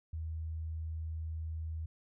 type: tone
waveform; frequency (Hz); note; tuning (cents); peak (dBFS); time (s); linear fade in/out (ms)
sine; 80; D#2; +49; -36; 0.13-1.86; 5
effects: none